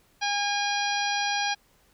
harmonic tone, 814 Hz, G#5, 35 cents flat, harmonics 1 / 2 / 3 / 4 / 5 / 6 / 7, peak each -28 / -31 / -33 / -34 / -35 / -36 / -36 dBFS, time 0.21-1.55 s, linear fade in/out 20 ms, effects pink hiss -63 dBFS RMS until 1.93 s

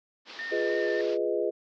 white band-pass noise, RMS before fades -45 dBFS, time 0.25-1.18 s, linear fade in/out 50 ms, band 220 to 5000 Hz, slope 48 dB/octave
sine tone with vibrato, 1806 Hz, A6, 45 cents sharp, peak -33 dBFS, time 0.39-1.01 s, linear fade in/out 0 ms, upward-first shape sine, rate 3.4 Hz, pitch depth 21 cents each way
sine chord, F half-diminished seventh, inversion none, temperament equal, 349.2 / 415.3 / 493.9 / 622.3 Hz, F4 / Ab4 / Cb5 / Eb5, 0 / 0 / 0 / 0 cents, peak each -31 / -29 / -31 / -32 dBFS, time 0.51-1.51 s, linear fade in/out 20 ms
effects none

